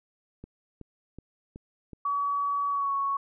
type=click train; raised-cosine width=3 ms; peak=-29 dBFS; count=5; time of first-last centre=0.44-1.933 s; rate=2.68 Hz
type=tone with pitch glide; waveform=sine; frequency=1136 to 1109.4 Hz; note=C#6 to C#6; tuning=+42 to +1 cents; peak=-25 dBFS; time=2.05-3.17 s; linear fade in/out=5 ms; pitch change=-41 cents; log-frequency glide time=2.69-2.93 s
effects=none